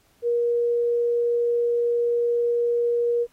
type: tone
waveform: sine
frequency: 474.9 Hz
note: A#4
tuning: 32 cents sharp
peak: -19 dBFS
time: 0.22-3.27 s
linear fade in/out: 50 ms
effects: pink hiss -62 dBFS RMS until 3.32 s + AAC 48 kbps